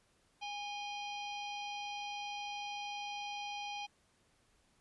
harmonic tone with a mistuned harmonic, 821 Hz, G#5, 20 cents flat, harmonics 1 / 3 / 4 / 5 / 6 / 7, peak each -42 / -46 / -47 / -55 / -56 / -57 dBFS, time 0.41-3.87 s, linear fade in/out 20 ms, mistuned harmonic 4, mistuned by -63 cents, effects pink hiss -72 dBFS RMS until 4.8 s + resampled to 24000 Hz

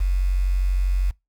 sine tone with quantisation, 46.25 Hz, F#1, in tune, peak -17 dBFS, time 0-1.11 s, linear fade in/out 10 ms, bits 7, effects noise-tail reverb RT60 0.2 s tail -24 dB re dry

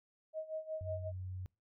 sine tone with tremolo, 630 Hz, D#5, 21 cents sharp, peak -36 dBFS, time 0.33-1.12 s, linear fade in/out 50 ms, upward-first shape sine, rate 5.5 Hz, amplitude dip 85%
sine tone, 92.5 Hz, F#2, in tune, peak -40 dBFS, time 0.81-1.46 s, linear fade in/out 0 ms
effects noise-tail reverb RT60 0.3 s tail -26 dB re dry

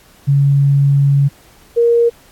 sine tone pair in turn, 140.2 / 469.5 Hz, C#3 / A#4, +20 / +12 cents, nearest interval octave + major sixth, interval 2092 cents, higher second, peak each -8 dBFS, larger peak neither, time 0.27-1.29 / 1.76-2.1 s, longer first, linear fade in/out 20 ms, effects pink hiss -47 dBFS RMS until 2.31 s + AAC 64 kbps

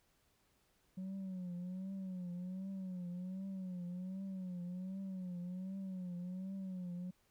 sine tone with vibrato, 184.6 Hz, F#3, 4 cents flat, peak -38 dBFS, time 0.97-7.11 s, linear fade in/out 10 ms, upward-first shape triangle, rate 1.3 Hz, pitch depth 98 cents each way, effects tanh soft clip ceiling -40 dBFS + pink hiss -75 dBFS RMS until 7.3 s

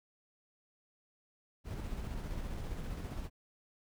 brown noise with tremolo, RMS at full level -39 dBFS, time 1.64-3.3 s, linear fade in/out 50 ms, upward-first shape square, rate 15 Hz, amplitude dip 25%, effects none

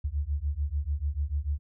sine beating tone pair, 69.3 / 76.1 Hz, C#2 / D#2, 0 / -38 cents, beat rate 6.8 Hz, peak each -30 dBFS, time 0.04-1.59 s, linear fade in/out 10 ms, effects none

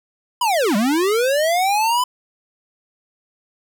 square linear two-way sweep, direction down then up, 1014 to 193.4 to 1014 Hz, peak -16 dBFS, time 0.41-2.04 s, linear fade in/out 5 ms, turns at 0.76 s, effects none

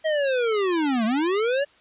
square linear two-way sweep, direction down then up, 642 to 211.5 to 583 Hz, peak -21 dBFS, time 0.04-1.65 s, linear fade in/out 20 ms, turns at 1.05 s, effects white hiss -56 dBFS RMS until 1.8 s + resampled to 8000 Hz

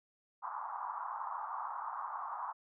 pink band-pass noise, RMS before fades -41 dBFS, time 0.42-2.53 s, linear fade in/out 20 ms, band 860 to 1200 Hz, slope 48 dB/octave, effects none

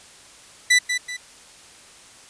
sawtooth tone with echo, 1981 Hz, B6, 5 cents sharp, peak -9 dBFS, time 0.7-0.79 s, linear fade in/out 10 ms, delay 190 ms, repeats 2, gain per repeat -8 dB, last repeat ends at 1.17 s, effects white hiss -47 dBFS RMS until 2.29 s + resampled to 22050 Hz

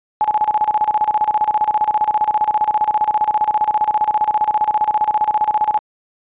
sine tone with tremolo, 850 Hz, G#5, 40 cents sharp, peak -11 dBFS, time 0.21-5.79 s, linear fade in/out 0 ms, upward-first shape square, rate 15 Hz, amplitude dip 80%, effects resampled to 8000 Hz

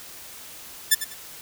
5% pulse tone with echo, 1760 Hz, A6, in tune, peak -3 dBFS, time 0.91-0.95 s, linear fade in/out 10 ms, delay 97 ms, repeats 2, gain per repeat -12 dB, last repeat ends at 1.144 s, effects white hiss -42 dBFS RMS until 1.41 s

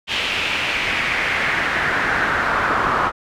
brown noise with band-pass filter sweep, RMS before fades -20 dBFS, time 0.07-3.12 s, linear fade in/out 50 ms, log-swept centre 3000 to 1200 Hz, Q 2.8, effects none

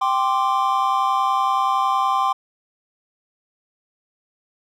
triangle chord, G suspended fourth, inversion none, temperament just, 784 / 1045.3 / 1176 Hz, G5 / C6 / D6, 0 / -2 / +2 cents, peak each -20 / -18 / -21 dBFS, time 0.01-2.33 s, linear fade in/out 10 ms, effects none

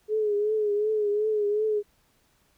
sine tone with vibrato, 421.9 Hz, G#4, 27 cents sharp, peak -22 dBFS, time 0.08-1.83 s, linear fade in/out 50 ms, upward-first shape triangle, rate 2.7 Hz, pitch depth 65 cents each way, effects pink hiss -66 dBFS RMS until 2.57 s

